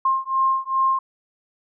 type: beating tone pair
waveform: sine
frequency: 1061 / 1063.5 Hz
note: C6 / C6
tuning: +24 / +28 cents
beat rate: 2.5 Hz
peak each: -21 dBFS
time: 0.05-0.99 s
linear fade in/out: 5 ms
effects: none